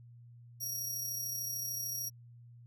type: tone with amplitude modulation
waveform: 20% pulse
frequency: 5670 Hz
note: F8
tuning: 25 cents sharp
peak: -29 dBFS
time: 0.6-2.1 s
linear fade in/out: 20 ms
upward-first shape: sine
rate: 33.4 Hz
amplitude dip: 35%
effects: added 119 Hz sine -52 dBFS peak until 2.66 s